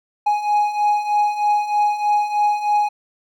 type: beating tone pair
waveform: triangle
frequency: 830.6 / 833.8 Hz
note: G#5 / G#5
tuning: 0 / +7 cents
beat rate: 3.2 Hz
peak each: -20 / -15 dBFS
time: 0.26-2.89 s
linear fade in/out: 10 ms
effects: none